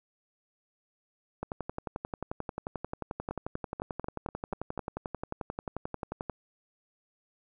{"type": "two click trains", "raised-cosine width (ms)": 1, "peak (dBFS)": [-20, -21], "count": [56, 7], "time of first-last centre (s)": [[1.43, 6.297], [3.31, 4.777]], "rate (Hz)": [11.3, 4.09], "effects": []}